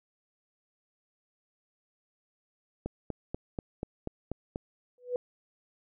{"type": "click train", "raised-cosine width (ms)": 2, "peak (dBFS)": -20, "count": 8, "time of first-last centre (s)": [2.86, 4.559], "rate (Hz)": 4.12}
{"type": "tone with exponential growth", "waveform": "sine", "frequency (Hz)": 493.9, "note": "B4", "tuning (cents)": 0, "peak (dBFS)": -24, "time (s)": [4.98, 5.16], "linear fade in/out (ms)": 1, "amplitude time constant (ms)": 38}
{"effects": []}